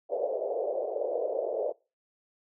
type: band-pass noise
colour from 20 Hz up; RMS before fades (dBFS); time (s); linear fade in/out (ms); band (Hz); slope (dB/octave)
pink; -31; 0.09-1.73; 20; 440 to 630; 48
effects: noise-tail reverb RT60 0.3 s tail -23 dB re dry